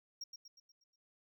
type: tone with echo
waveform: triangle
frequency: 5588 Hz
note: F8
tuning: in tune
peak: -40 dBFS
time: 0.21-0.24 s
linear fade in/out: 5 ms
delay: 120 ms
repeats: 6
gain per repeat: -6 dB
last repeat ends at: 0.96 s
effects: none